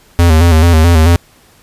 square tone with vibrato, 82.41 Hz, E2, in tune, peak -5 dBFS, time 0.19-1.16 s, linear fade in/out 0 ms, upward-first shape square, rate 4.6 Hz, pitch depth 70 cents each way, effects pink hiss -46 dBFS RMS until 1.62 s + resampled to 32000 Hz

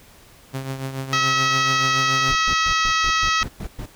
sawtooth tone with tremolo, 133.8 Hz, C3, 39 cents sharp, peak -20 dBFS, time 0.53-2.33 s, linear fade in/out 20 ms, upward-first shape triangle, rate 7 Hz, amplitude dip 65%
harmonic tone, 644 Hz, E5, 41 cents flat, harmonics 2 / 3 / 4 / 5 / 6 / 7 / 8 / 9 / 10, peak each -20 / -24 / -26 / -28 / -30 / -31 / -32 / -33 / -34 dBFS, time 1.13-3.43 s, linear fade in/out 0 ms
brown noise bursts, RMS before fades -29 dBFS, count 9, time 2.28-3.862 s, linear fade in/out 10 ms, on 78 ms, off 110 ms
effects pink hiss -49 dBFS RMS until 3.95 s

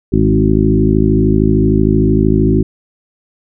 harmonic tone with a mistuned harmonic, 53.1 Hz, G#1, 39 cents sharp, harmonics 1 / 2 / 3 / 4 / 5 / 6 / 7, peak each -16 / -16 / -16 / -16 / -16 / -16 / -16 dBFS, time 0.12-2.63 s, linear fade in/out 10 ms, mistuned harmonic 4, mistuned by -19 cents, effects none

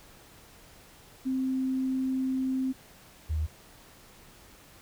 sine tone pair in turn, 261.6 / 77.77 Hz, C4 / D#2, 0 / 0 cents, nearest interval octave + major sixth, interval 2100 cents, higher first, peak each -26 dBFS, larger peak neither, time 1.25-2.73 / 3.29-3.47 s, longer first, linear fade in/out 20 ms, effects pink hiss -54 dBFS RMS until 4.81 s

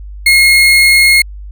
35% pulse tone, 2154 Hz, C7, 50 cents sharp, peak -3 dBFS, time 0.26-1.22 s, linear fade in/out 5 ms, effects added 50 Hz sine -25 dBFS peak until 1.51 s

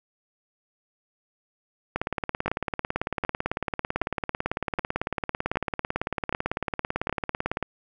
two click trains, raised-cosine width 0.5 ms, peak -11 / -11 dBFS, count 103 / 7, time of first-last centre 1.96-7.627 / 2.48-7.095 s, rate 18 / 1.3 Hz, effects none

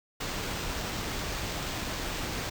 pink noise with sample-and-hold, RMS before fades -34 dBFS, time 0.2-2.5 s, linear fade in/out 10 ms, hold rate 11025 Hz, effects none

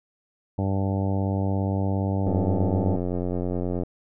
harmonic tone, 97.3 Hz, G2, 12 cents flat, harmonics 1 / 2 / 3 / 4 / 5 / 6 / 7 / 8 / 9, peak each -24 / -28 / -31 / -37 / -36 / -36 / -38 / -39 / -40 dBFS, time 0.58-2.96 s, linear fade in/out 5 ms
click train, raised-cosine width 2 ms, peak -15 dBFS, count 141, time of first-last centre 2.27-3.834 s, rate 89.5 Hz
effects none

